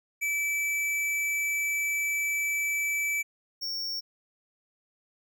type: tone pair in turn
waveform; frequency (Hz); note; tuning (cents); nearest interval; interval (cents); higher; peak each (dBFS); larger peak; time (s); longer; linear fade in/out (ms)
square; 2310 / 5494; D7 / F8; -29 / -29; octave + minor third; 1500; second; -27 / -31; first; 0.21-3.23 / 3.61-4.01; first; 20
effects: none